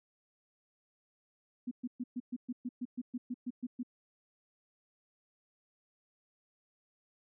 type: tone bursts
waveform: sine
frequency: 246.9 Hz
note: B3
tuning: in tune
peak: -34 dBFS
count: 14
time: 1.67-3.832 s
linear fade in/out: 10 ms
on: 43 ms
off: 120 ms
effects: none